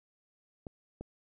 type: clicks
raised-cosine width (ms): 2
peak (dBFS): -28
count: 2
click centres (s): 0.668 / 1.01
effects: none